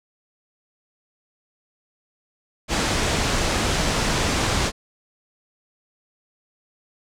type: low-pass noise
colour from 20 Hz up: pink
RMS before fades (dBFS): -22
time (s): 2.68-4.72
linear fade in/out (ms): 50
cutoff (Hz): 8100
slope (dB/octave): 24
effects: none